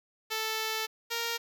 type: tone pair in turn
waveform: 5% pulse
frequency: 440 / 465.1 Hz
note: A4 / A#4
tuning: 0 / -4 cents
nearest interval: minor second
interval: 96 cents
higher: second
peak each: -19 dBFS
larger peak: neither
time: 0.3-0.87 / 1.1-1.38 s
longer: first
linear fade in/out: 20 ms
effects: none